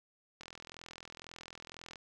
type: click train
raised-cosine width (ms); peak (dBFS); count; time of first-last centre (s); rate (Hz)
0.2; -30; 66; 0.41-1.958; 42
effects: none